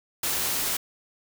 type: noise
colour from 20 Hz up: white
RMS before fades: -27 dBFS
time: 0.23-0.77 s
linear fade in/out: 5 ms
effects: none